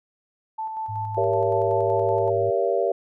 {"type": "tone with tremolo", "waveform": "sine", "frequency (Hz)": 880, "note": "A5", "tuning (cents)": 0, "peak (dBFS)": -26, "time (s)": [0.58, 2.3], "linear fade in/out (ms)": 10, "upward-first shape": "square", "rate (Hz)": 5.3, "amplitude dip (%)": 35}
{"type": "tone", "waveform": "sine", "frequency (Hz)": 105.3, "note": "G#2", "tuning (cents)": 24, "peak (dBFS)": -30, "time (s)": [0.88, 2.51], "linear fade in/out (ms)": 20}
{"type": "chord", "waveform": "sine", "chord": "G diminished seventh", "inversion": "none", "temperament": "just", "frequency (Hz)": [392, 470.4, 564.5, 677.4], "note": ["G4", "Bb4", "Db5", "Fb5"], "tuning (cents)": [0, 16, 31, 47], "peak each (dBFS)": -25, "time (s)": [1.17, 2.92], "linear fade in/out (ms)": 5}
{"effects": []}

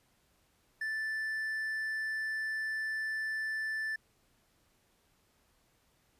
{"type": "tone", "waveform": "triangle", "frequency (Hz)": 1760, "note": "A6", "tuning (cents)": 0, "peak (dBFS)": -31, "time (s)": [0.81, 3.96], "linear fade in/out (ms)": 5, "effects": ["pink hiss -71 dBFS RMS until 6.19 s", "resampled to 32000 Hz"]}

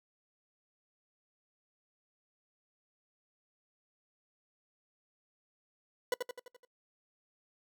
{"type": "tone with echo", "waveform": "40% pulse", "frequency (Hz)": 493.9, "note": "B4", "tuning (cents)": 0, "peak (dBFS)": -27, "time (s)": [6.12, 6.14], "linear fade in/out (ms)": 2, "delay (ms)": 85, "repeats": 6, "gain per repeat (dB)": -5, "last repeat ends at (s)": 6.65, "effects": ["noise-tail reverb RT60 0.1 s tail -23 dB re dry"]}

